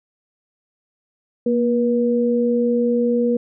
sine tone pair together, 236.6 / 482.1 Hz, A#3 / B4, +26 / -42 cents, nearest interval octave, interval 1232 cents, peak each -18 dBFS, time 1.46-3.37 s, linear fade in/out 5 ms, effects none

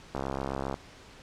click train, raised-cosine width 1 ms, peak -18 dBFS, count 41, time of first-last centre 0.15-0.742 s, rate 67.6 Hz, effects pink hiss -51 dBFS RMS until 1.22 s + low-pass 6000 Hz 12 dB/octave

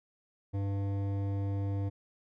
sine tone with hard clipping, 99.2 Hz, G2, 21 cents sharp, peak -32 dBFS, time 0.53-1.9 s, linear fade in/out 20 ms, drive 13 dB, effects none

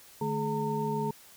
sine tone cluster, 150.5 / 217.6 / 423.4 / 911 Hz, D3 / A3 / G#4 / A#5, +43 / -19 / +33 / -40 cents, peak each -34 / -34 / -33 / -33 dBFS, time 0.21-1.11 s, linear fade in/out 5 ms, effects white hiss -54 dBFS RMS until 1.36 s

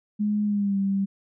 sine tone with pitch glide, 209 to 196.13 Hz, G#3 to G3, +11 to +1 cents, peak -21 dBFS, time 0.19-1.06 s, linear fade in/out 20 ms, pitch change -110 cents, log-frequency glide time 0.44-0.78 s, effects none

